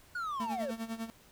triangle linear sweep, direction down, 1480 to 488.7 Hz, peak -32 dBFS, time 0.15-0.71 s, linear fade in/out 5 ms
45% pulse tone with tremolo, 225.9 Hz, A3, 46 cents sharp, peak -34 dBFS, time 0.4-1.1 s, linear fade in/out 0 ms, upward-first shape sine, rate 10 Hz, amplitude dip 80%
effects pink hiss -60 dBFS RMS until 1.31 s

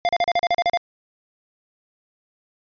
square tone bursts, 698.5 Hz, F5, in tune, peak -17 dBFS, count 10, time 0.05-0.773 s, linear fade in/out 0 ms, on 39 ms, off 37 ms, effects resampled to 11025 Hz

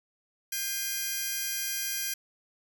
10% pulse tone cluster, 1594 / 2087 / 2447 / 5780 Hz, G6 / C7 / D#7 / F#8, +28 / -5 / -29 / -41 cents, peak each -27 / -32 / -29 / -28 dBFS, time 0.52-2.14 s, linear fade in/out 5 ms, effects none

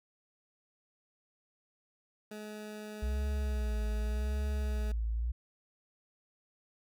20% pulse tone, 212.2 Hz, G#3, 38 cents sharp, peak -37 dBFS, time 2.31-4.92 s, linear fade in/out 5 ms
sine tone with vibrato, 61.74 Hz, B1, in tune, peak -30 dBFS, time 3.02-5.32 s, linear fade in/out 10 ms, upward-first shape sine, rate 0.86 Hz, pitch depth 190 cents each way
effects none

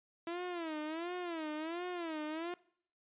sawtooth tone with vibrato, 330.8 Hz, E4, 6 cents sharp, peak -34 dBFS, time 0.27-2.54 s, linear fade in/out 2 ms, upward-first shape sine, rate 1.4 Hz, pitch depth 150 cents each way, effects noise-tail reverb RT60 0.6 s tail -22 dB re dry + resampled to 8000 Hz

